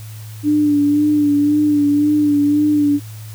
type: tone with vibrato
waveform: sine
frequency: 294.1 Hz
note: D4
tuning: 3 cents sharp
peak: -11 dBFS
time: 0.43-3 s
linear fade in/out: 50 ms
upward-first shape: sine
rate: 1.9 Hz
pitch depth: 33 cents each way
effects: added 108 Hz sine -30 dBFS peak until 3.34 s + white hiss -42 dBFS RMS until 3.34 s